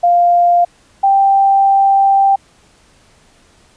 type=tone pair in turn; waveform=sine; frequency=698.5 / 785.6 Hz; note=F5 / G5; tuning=0 / +4 cents; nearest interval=major second; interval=204 cents; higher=second; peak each=-7 dBFS; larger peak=neither; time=0.03-0.65 / 1.03-2.36 s; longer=second; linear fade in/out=10 ms; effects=pink hiss -50 dBFS RMS until 3.76 s + resampled to 22050 Hz